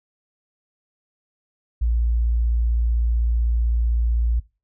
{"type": "tone", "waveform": "sine", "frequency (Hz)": 57.9, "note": "A#1", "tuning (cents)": -11, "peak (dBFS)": -17, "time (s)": [1.81, 4.4], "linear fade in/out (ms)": 10, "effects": ["noise-tail reverb RT60 0.3 s tail -21 dB re dry"]}